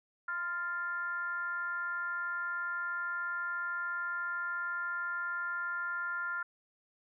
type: tone with frequency modulation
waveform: sine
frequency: 1396.9 Hz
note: F6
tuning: in tune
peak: -33 dBFS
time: 0.28-6.43 s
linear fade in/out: 5 ms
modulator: 366 Hz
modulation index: 0.58
effects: none